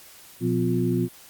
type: tone cluster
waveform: sine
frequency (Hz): 121.4 / 178.6 / 253.7 / 352.2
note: B2 / F3 / B3 / F4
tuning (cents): -29 / +39 / +47 / +15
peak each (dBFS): -26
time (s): 0.4-1.09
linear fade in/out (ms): 50
effects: white hiss -48 dBFS RMS until 1.29 s + Opus 48 kbps